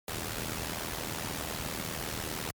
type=noise with amplitude modulation; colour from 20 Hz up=pink; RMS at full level=-32 dBFS; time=0.08-2.51 s; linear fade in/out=2 ms; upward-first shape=sine; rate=79.8 Hz; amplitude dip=75%; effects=high-pass 60 Hz 12 dB/octave + MP3 96 kbps